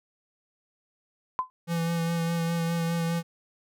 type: tone with exponential decay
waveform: sine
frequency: 1022 Hz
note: C6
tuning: 41 cents flat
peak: -19 dBFS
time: 1.39-1.5 s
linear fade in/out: 0 ms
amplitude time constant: 22 ms
type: tone with vibrato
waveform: square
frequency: 167.6 Hz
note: E3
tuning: 29 cents sharp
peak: -26 dBFS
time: 1.67-3.23 s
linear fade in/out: 50 ms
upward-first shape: sine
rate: 4.9 Hz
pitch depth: 19 cents each way
effects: none